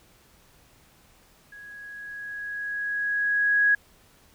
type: tone with level ramp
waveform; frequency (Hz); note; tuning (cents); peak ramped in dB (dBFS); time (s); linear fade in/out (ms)
sine; 1661.2; G#6; 0; -42 to -16; 1.52-3.75; 5
effects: pink hiss -58 dBFS RMS until 4.34 s

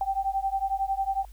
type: beating tone pair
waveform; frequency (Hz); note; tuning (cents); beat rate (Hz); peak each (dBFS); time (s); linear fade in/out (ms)
sine; 774 / 785; G5 / G5; -22 / +2; 11; -28; 0.01-1.25; 2
effects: added 50 Hz sine -43 dBFS peak until 1.32 s + white hiss -61 dBFS RMS until 1.32 s

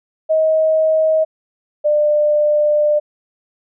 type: tone pair in turn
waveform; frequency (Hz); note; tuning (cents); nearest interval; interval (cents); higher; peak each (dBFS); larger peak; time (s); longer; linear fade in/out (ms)
sine; 632 / 597.3; D#5 / D5; +27 / +29; minor second; 98; first; -11; neither; 0.29-1.25 / 1.84-3; second; 20
effects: none

